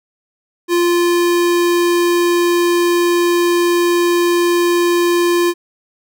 square tone, 347.7 Hz, F4, 8 cents flat, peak -12 dBFS, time 0.68-5.54 s, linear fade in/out 50 ms, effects none

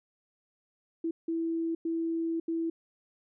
sine tone bursts at uneven times, 329.6 Hz, E4, in tune, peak -28 dBFS, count 4, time 1.04-1.11 / 1.28-1.75 / 1.85-2.4 / 2.48-2.7 s, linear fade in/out 5 ms, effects none

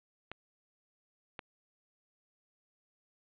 clicks, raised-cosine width 0.3 ms, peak -24 dBFS, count 2, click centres 0.316 / 1.392 s, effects resampled to 8000 Hz + 9-bit

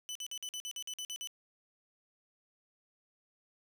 25% pulse tone bursts, 2999 Hz, F#7, 23 cents sharp, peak -35 dBFS, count 11, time 0.09-1.273 s, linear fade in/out 0 ms, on 63 ms, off 49 ms, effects none

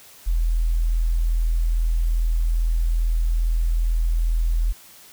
sine tone, 41.2 Hz, E1, in tune, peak -17 dBFS, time 0.26-4.73 s, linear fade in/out 20 ms, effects white hiss -47 dBFS RMS until 5.12 s

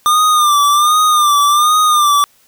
square tone with vibrato, 1200 Hz, D6, 37 cents sharp, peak -9 dBFS, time 0.06-2.24 s, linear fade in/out 0 ms, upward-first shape sine, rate 1.3 Hz, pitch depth 65 cents each way, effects white hiss -52 dBFS RMS until 2.47 s

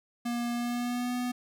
square tone with pitch glide, 238.4 to 246.9 Hz, A#3 to B3, +39 to 0 cents, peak -30 dBFS, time 0.25-1.32 s, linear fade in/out 10 ms, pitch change +61 cents, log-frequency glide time 0.53-1.14 s, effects none

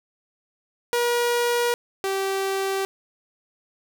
sawtooth tone pair in turn, 479.1 / 388 Hz, A#4 / G4, +47 / -18 cents, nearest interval major third, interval 365 cents, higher first, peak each -16 / -19 dBFS, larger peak first, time 0.93-1.74 / 2.04-2.85 s, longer neither, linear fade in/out 0 ms, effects none

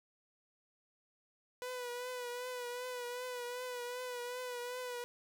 sawtooth tone with vibrato, 493.9 Hz, B4, in tune, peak -36 dBFS, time 1.62-5.04 s, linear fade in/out 0 ms, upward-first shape triangle, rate 2.6 Hz, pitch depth 45 cents each way, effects none

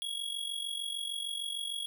square tone with amplitude modulation, 3322 Hz, G#7, in tune, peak -32 dBFS, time 0.02-1.86 s, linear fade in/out 0 ms, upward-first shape sine, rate 46.6 Hz, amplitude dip 70%, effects none

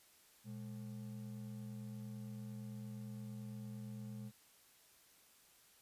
triangle ring-modulated tone, 163.9 Hz, E3, 10 cents flat, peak -40 dBFS, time 0.44-4.32 s, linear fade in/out 50 ms, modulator 44.4 Hz, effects white hiss -67 dBFS RMS until 5.81 s + resampled to 32000 Hz

